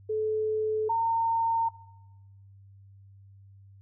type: tone pair in turn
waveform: sine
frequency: 432.8 / 913.4 Hz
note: A4 / A#5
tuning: -29 / -36 cents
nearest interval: octave + minor second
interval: 1293 cents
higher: second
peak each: -26 / -23 dBFS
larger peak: second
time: 0.09-0.89 / 0.89-1.69 s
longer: neither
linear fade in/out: 10 ms
effects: noise-tail reverb RT60 0.9 s tail -18 dB re dry + added 98 Hz sine -50 dBFS peak until 3.81 s